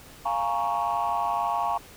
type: chord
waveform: sine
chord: Bb minor seventh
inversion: second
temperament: equal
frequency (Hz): 698.5 / 830.6 / 932.3 / 1108.7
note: F5 / Ab5 / Bb5 / Db6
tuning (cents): 0 / 0 / 0 / 0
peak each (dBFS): -28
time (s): 0.25-1.78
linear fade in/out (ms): 10
effects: tanh soft clip ceiling -18 dBFS + pink hiss -48 dBFS RMS until 1.96 s